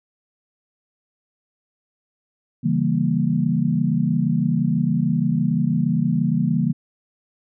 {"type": "chord", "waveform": "sine", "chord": "C# diminished seventh", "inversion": "none", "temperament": "equal", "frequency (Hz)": [138.59, 164.81, 196, 233.1], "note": ["C#3", "E3", "G3", "Bb3"], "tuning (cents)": [0, 0, 0, 0], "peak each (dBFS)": [-24, -21, -24, -22], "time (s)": [2.63, 6.73], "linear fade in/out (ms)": 20, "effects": []}